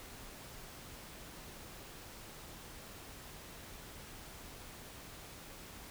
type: silence
effects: pink hiss -51 dBFS RMS until 5.9 s